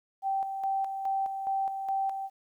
sine tone with tremolo, 778 Hz, G5, 13 cents flat, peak -26 dBFS, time 0.22-2.3 s, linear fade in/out 50 ms, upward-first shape square, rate 2.4 Hz, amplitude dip 50%, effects 11-bit

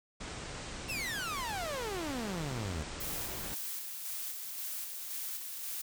pink low-pass noise, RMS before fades -43 dBFS, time 0.2-3.55 s, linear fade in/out 10 ms, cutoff 8900 Hz, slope 96 dB/octave
sawtooth exponential sweep, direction down, 2794 to 71.5 Hz, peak -32 dBFS, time 0.88-2.84 s, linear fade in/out 20 ms
blue noise with tremolo, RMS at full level -39 dBFS, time 3-5.82 s, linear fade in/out 10 ms, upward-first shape square, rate 1.9 Hz, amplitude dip 30%
effects none

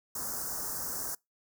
white band-stop noise, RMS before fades -36 dBFS, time 0.15-1.15 s, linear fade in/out 5 ms, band 1600 to 5200 Hz, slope 48 dB/octave, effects noise-tail reverb RT60 0.2 s tail -26 dB re dry

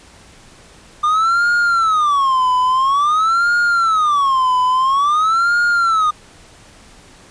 triangle tone with vibrato, 1195 Hz, D6, 30 cents sharp, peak -10 dBFS, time 1.03-6.11 s, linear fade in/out 10 ms, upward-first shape sine, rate 0.49 Hz, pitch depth 300 cents each way, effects pink hiss -44 dBFS RMS until 7.3 s + resampled to 22050 Hz

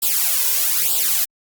blue noise with flanger, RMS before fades -18 dBFS, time 0.02-1.25 s, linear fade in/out 10 ms, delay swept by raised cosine 0.24 to 2.04 ms, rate 1.1 Hz, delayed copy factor +0.9, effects Opus 48 kbps

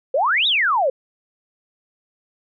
sine exponential two-way sweep, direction up then down, 493.9 to 3910 to 493.9 Hz, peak -15 dBFS, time 0.14-0.9 s, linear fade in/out 5 ms, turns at 0.47 s, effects none

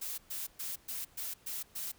blue noise bursts, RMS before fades -39 dBFS, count 7, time 0.01-1.92 s, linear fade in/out 10 ms, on 170 ms, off 120 ms, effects pink hiss -63 dBFS RMS until 1.98 s

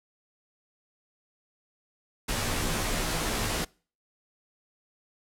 pink noise with comb filter, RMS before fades -29 dBFS, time 2.28-3.65 s, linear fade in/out 10 ms, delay 15 ms, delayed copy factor -0.75, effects noise-tail reverb RT60 0.4 s tail -25 dB re dry + low-pass 12000 Hz 12 dB/octave

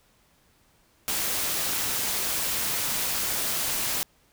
white noise with amplitude modulation, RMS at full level -26 dBFS, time 1.08-4.03 s, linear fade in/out 0 ms, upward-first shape sine, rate 214 Hz, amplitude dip 35%, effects pink hiss -63 dBFS RMS until 4.32 s

